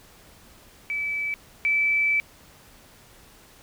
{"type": "tone pair in turn", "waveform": "sine", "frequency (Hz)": [2304, 2314], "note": ["D7", "D7"], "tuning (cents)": [-34, -26], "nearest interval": "unison", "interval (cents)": 8, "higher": "second", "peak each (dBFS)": [-25, -19], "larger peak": "second", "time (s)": [[0.9, 1.34], [1.65, 2.2]], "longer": "second", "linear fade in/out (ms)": 0, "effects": ["pink hiss -52 dBFS RMS until 3.62 s"]}